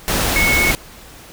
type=tone in noise; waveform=sine; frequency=2200 Hz; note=C#7; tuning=14 cents flat; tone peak=-14 dBFS; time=0.36-0.71 s; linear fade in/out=0 ms; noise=pink; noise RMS=-18 dBFS; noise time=0.08-0.75 s; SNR=+1 dB; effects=pink hiss -40 dBFS RMS until 1.32 s